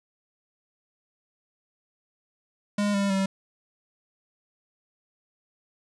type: tone with pitch steps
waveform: square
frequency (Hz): 205.2 / 199.13 / 193.24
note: G#3 / G3 / G3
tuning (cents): -21 / +27 / -25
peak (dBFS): -23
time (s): 2.78-3.26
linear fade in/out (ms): 5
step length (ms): 160
effects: resampled to 22050 Hz + 9-bit